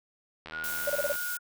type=click train; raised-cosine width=0.3 ms; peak=-25 dBFS; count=56; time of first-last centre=0.46-1.154 s; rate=79.2 Hz
type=tone; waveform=sine; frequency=1441 Hz; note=F#6; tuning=46 cents flat; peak=-33 dBFS; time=0.51-1.39 s; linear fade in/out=50 ms
type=noise; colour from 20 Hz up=blue; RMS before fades=-36 dBFS; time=0.64-1.37 s; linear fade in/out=0 ms
type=tone bursts; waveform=sine; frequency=577 Hz; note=D5; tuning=31 cents flat; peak=-25 dBFS; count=5; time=0.87-1.123 s; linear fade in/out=5 ms; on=29 ms; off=27 ms
effects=none